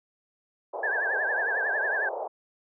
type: band-pass noise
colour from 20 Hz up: white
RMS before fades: -34 dBFS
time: 0.73-2.28 s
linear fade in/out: 10 ms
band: 420 to 900 Hz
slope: 48 dB/octave
type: tone with vibrato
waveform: sine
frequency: 1656 Hz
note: G#6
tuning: 5 cents flat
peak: -25 dBFS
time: 0.83-2.09 s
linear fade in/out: 5 ms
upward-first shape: triangle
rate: 11 Hz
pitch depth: 140 cents each way
effects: none